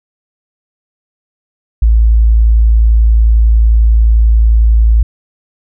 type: tone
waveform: sine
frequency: 55.6 Hz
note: A1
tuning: 19 cents sharp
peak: -4 dBFS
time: 1.82-5.03 s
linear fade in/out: 5 ms
effects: none